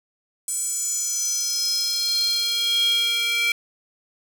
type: tone with high-pass filter sweep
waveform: square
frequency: 466.2 Hz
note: A#4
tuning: in tune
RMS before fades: -23 dBFS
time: 0.48-3.52 s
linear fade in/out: 2 ms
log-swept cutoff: 8300 to 2500 Hz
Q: 6.7
effects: none